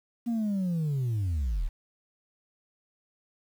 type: linear sweep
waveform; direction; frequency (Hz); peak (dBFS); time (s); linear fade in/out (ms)
sine; down; 240 to 30.44; -23; 0.26-1.69; 20
effects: tanh soft clip ceiling -25 dBFS + 9-bit